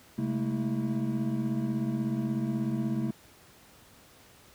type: tone cluster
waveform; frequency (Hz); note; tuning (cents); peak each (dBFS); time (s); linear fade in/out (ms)
triangle; 134 / 208 / 224.4 / 324.9; C3 / G#3 / A3 / E4; +42 / +3 / +34 / -25; -31 / -32 / -29 / -34; 0.18-3.11; 5
effects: pink hiss -56 dBFS RMS until 4.54 s + high-pass 60 Hz 12 dB/octave